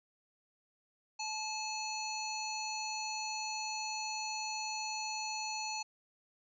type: harmonic tone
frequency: 864 Hz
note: A5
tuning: 32 cents flat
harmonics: 1 / 3 / 5 / 7 / 8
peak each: -40 / -43 / -42 / -45 / -47 dBFS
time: 1.19-5.83 s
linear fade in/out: 10 ms
effects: none